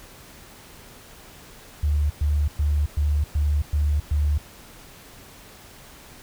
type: tone bursts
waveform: sine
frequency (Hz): 73.8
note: D2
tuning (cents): +9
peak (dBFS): -18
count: 7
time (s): 1.83-4.38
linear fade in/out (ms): 5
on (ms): 270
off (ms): 110
effects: pink hiss -46 dBFS RMS until 6.22 s